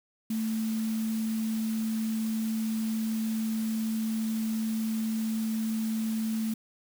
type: tone in noise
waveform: sine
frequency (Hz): 221.4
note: A3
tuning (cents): +11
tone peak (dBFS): -27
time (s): 0.3-6.54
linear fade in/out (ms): 5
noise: white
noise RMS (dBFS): -44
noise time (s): 0.3-6.54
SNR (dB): +14
effects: none